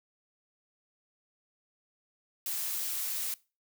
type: noise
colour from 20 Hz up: blue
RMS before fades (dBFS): -34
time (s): 2.46-3.34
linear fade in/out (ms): 2
effects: noise-tail reverb RT60 0.3 s tail -21 dB re dry